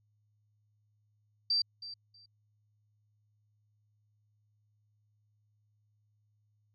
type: tone with echo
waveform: sine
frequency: 4680 Hz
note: D8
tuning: 7 cents flat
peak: -26 dBFS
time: 1.5-1.62 s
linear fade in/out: 5 ms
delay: 320 ms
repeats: 2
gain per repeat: -15 dB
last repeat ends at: 2.26 s
effects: added 105 Hz sine -70 dBFS peak until 6.74 s